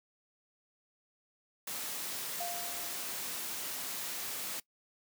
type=noise; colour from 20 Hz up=white; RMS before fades=-39 dBFS; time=1.67-4.6 s; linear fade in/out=5 ms
type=tone with exponential decay; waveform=sine; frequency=698.5 Hz; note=F5; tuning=in tune; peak=-36 dBFS; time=2.4-3.42 s; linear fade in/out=5 ms; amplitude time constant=220 ms
effects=noise-tail reverb RT60 0.1 s tail -21 dB re dry + high-pass 150 Hz 12 dB/octave